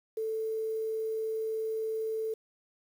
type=tone with quantisation; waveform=sine; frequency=441.6 Hz; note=A4; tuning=6 cents sharp; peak=-30 dBFS; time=0.17-2.34 s; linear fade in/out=5 ms; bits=9; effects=none